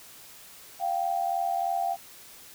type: tone pair together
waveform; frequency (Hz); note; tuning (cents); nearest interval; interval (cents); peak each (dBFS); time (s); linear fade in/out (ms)
sine; 698.5 / 781.6; F5 / G5; 0 / -5; major second; 195; -28; 0.79-1.97; 50
effects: white hiss -49 dBFS RMS until 2.54 s